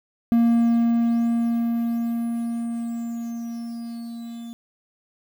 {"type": "tone with level ramp", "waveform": "triangle", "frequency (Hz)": 233.1, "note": "A#3", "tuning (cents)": 0, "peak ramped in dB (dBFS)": [-12, -31], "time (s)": [0.32, 4.53], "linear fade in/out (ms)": 0, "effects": ["8-bit"]}